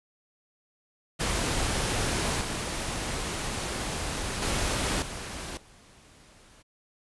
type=noise with level steps; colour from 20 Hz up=pink; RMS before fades=-28 / -32 / -28 / -37 / -55 dBFS; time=1.19-6.63 s; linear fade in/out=20 ms; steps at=2.41 / 4.42 / 5.02 / 5.57 s; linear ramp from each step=2 ms; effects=resampled to 24000 Hz